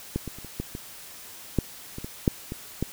clicks, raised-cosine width 3 ms, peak -13 / -20 / -29 / -28 / -16 / -21 / -8 / -22 / -21 / -6 / -19 / -12 dBFS, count 12, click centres 0.16 / 0.277 / 0.386 / 0.447 / 0.6 / 0.751 / 1.587 / 1.984 / 2.045 / 2.278 / 2.521 / 2.826 s, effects white hiss -44 dBFS RMS until 2.92 s

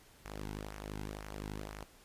sawtooth tone with flanger, 51.7 Hz, G#1, 7 cents flat, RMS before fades -44 dBFS, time 0.25-1.84 s, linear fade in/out 0 ms, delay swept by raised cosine 0.23 to 1.73 ms, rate 2 Hz, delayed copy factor -0.65, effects pink hiss -61 dBFS RMS until 2.04 s + resampled to 32000 Hz

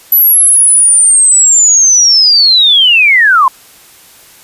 sine linear sweep, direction down, 11970 to 987.8 Hz, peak -3 dBFS, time 0.12-3.48 s, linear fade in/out 2 ms, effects white hiss -39 dBFS RMS until 4.43 s + resampled to 32000 Hz

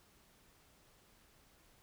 silence, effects pink hiss -67 dBFS RMS until 1.82 s

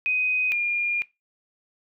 sine tone pair in turn, 2505 / 2413 Hz, D#7 / D7, +11 / +46 cents, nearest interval minor second, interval 65 cents, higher first, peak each -21 dBFS, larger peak neither, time 0.06-0.52 / 0.52-1.02 s, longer second, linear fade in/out 0 ms, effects noise-tail reverb RT60 0.2 s tail -19 dB re dry

